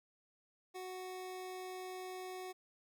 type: tone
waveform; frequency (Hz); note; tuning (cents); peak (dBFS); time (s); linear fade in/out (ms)
25% pulse; 370; F#4; 0; -40; 0.74-2.53; 20
effects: 13-bit